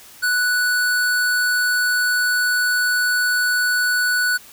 square tone, 1480 Hz, F#6, in tune, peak -17 dBFS, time 0.22-4.38 s, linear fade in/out 20 ms, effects white hiss -44 dBFS RMS until 4.52 s

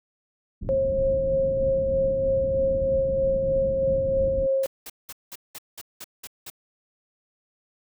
pink low-pass noise, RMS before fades -32 dBFS, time 0.61-4.47 s, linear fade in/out 20 ms, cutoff 260 Hz, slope 24 dB/octave
sine tone with tremolo, 537 Hz, C5, 45 cents sharp, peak -19 dBFS, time 0.69-4.66 s, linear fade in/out 0 ms, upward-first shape sine, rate 3.2 Hz, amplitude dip 30%
white noise bursts, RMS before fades -38 dBFS, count 9, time 4.63-6.501 s, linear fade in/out 5 ms, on 39 ms, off 190 ms
effects none

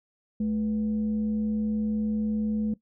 sine tone with frequency modulation, 215.2 Hz, A3, 38 cents flat, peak -24 dBFS, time 0.4-2.74 s, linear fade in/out 5 ms, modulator 274 Hz, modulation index 0.26, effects noise-tail reverb RT60 0.1 s tail -17 dB re dry

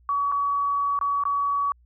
sine tone with dropouts, 1133 Hz, C#6, 37 cents sharp, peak -21 dBFS, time 0.09-1.72 s, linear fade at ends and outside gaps 1 ms, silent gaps 0.317-0.322 / 0.99-1.012 / 1.237-1.253 s, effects added 60 Hz sine -54 dBFS peak until 1.85 s

